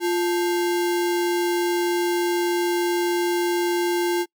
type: tone with sample-and-hold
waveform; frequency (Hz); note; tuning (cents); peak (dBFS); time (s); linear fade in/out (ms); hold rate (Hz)
sine; 349.2; F4; 0; -19; 0-4.26; 50; 1225
effects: noise-tail reverb RT60 0.1 s tail -25 dB re dry